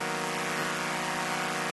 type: chord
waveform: 5% pulse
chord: B major seventh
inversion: first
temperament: equal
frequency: 155.56 / 185 / 233.1 / 246.9 Hz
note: D#3 / F#3 / A#3 / B3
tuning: 0 / 0 / 0 / 0 cents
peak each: -24 / -23 / -25 / -26 dBFS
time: 0-1.71 s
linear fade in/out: 10 ms
effects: AAC 32 kbps